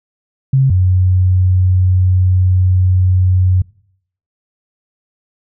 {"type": "tone pair in turn", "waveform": "sine", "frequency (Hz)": [133.8, 92.08], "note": ["C3", "F#2"], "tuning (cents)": [39, -8], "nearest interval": "tritone", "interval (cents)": 647, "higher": "first", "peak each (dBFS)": [-7, -8], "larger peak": "first", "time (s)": [[0.53, 0.7], [0.7, 3.62]], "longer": "second", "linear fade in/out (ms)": 5, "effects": ["noise-tail reverb RT60 0.7 s tail -24 dB re dry"]}